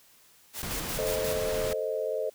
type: noise with tremolo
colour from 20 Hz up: white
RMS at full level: -36 dBFS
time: 0.53-1.36 s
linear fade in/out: 50 ms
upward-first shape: square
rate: 5.6 Hz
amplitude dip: 70%
type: noise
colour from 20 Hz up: pink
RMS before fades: -35 dBFS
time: 0.63-1.73 s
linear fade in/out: 0 ms
type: chord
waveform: sine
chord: A diminished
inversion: none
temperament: equal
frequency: 440 / 523.3 / 622.3 Hz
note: A4 / C5 / Eb5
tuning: 0 / 0 / 0 cents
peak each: -32 dBFS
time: 0.98-2.3 s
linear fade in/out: 10 ms
effects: white hiss -59 dBFS RMS until 2.34 s